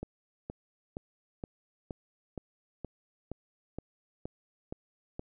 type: click train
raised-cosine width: 2 ms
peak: -24 dBFS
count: 12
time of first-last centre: 0.03-5.194 s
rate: 2.13 Hz
effects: none